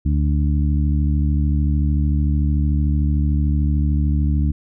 harmonic tone, 73.42 Hz, D2, in tune, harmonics 1 / 2 / 3 / 4, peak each -16 / -22 / -26 / -28 dBFS, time 0.05-4.52 s, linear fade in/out 10 ms, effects none

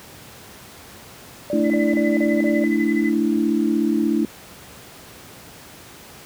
sine tone bursts, 587.3 Hz, D5, in tune, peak -23 dBFS, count 5, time 1.5-2.64 s, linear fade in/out 0 ms, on 200 ms, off 35 ms
sine chord, A suspended fourth, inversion none, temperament just, 220 / 293.3 / 330 Hz, A3 / D4 / E4, 0 / -2 / +2 cents, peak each -21 dBFS, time 1.53-4.25 s, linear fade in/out 2 ms
sine tone with tremolo, 2012 Hz, B6, 32 cents sharp, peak -25 dBFS, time 1.63-3.14 s, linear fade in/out 50 ms, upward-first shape sine, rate 12 Hz, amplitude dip 85%
effects pink hiss -42 dBFS RMS until 6.25 s + high-pass 80 Hz 12 dB/octave

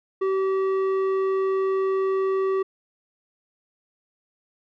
square tone with low-pass filter, 383.8 Hz, G4, 37 cents flat, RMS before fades -23 dBFS, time 0.21-2.63 s, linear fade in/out 10 ms, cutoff 1200 Hz, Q 0.87, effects none

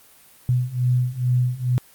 sine beating tone pair, 123.47 / 125.77 Hz, B2 / B2, 0 / +32 cents, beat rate 2.3 Hz, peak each -22 / -20 dBFS, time 0.49-1.78 s, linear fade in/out 0 ms, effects white hiss -51 dBFS RMS until 1.94 s + Opus 32 kbps

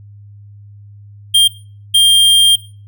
square tone bursts at uneven times, 3198 Hz, G7, 34 cents sharp, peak -6 dBFS, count 2, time 1.34-1.48 / 1.94-2.56 s, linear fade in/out 10 ms, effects noise-tail reverb RT60 0.4 s tail -18 dB re dry + added 102 Hz sine -35 dBFS peak until 2.87 s

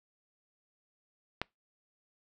click, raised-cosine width 0.3 ms, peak -15 dBFS, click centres 1.416 s, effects noise-tail reverb RT60 0.2 s tail -26 dB re dry

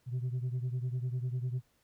sine beating tone pair, 123.47 / 133.47 Hz, B2 / C3, 0 / +35 cents, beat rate 10 Hz, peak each -31 / -35 dBFS, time 0.06-1.62 s, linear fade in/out 50 ms, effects tanh soft clip ceiling -29 dBFS + pink hiss -72 dBFS RMS until 1.83 s

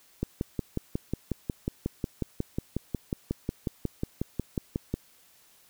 click train, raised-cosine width 3 ms, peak -15 dBFS, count 27, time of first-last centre 0.23-4.94 s, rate 5.52 Hz, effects white hiss -60 dBFS RMS until 5.69 s

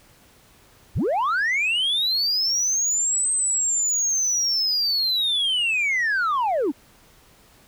sine linear two-way sweep, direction up then down, 34.65 to 8300 to 246 Hz, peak -17 dBFS, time 0.95-6.72 s, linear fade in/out 20 ms, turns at 3.31 s, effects tanh soft clip ceiling -18 dBFS + pink hiss -54 dBFS RMS until 7.67 s

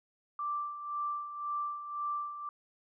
sine tone with tremolo, 1174.7 Hz, D6, in tune, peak -31 dBFS, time 0.39-2.49 s, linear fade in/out 2 ms, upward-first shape sine, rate 1.9 Hz, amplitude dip 65%, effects none

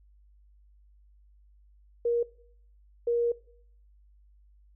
sine tone bursts at uneven times, 472.7 Hz, A#4, 24 cents sharp, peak -23 dBFS, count 2, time 2.05-2.23 / 3.07-3.32 s, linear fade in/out 5 ms, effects noise-tail reverb RT60 0.6 s tail -21 dB re dry + added 50 Hz sine -56 dBFS peak until 4.75 s

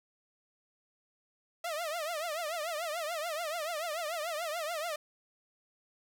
sawtooth tone with vibrato, 646 Hz, E5, 35 cents flat, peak -30 dBFS, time 1.64-4.96 s, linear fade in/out 5 ms, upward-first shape triangle, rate 6.9 Hz, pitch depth 180 cents each way, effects none

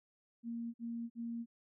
sine tone bursts, 233.1 Hz, A#3, in tune, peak -38 dBFS, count 3, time 0.43-1.46 s, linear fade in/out 50 ms, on 310 ms, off 50 ms, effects none

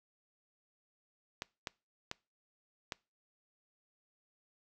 clicks, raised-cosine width 0.2 ms, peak -20 dBFS, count 4, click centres 1.421 / 1.672 / 2.114 / 2.922 s, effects noise-tail reverb RT60 0.3 s tail -24 dB re dry

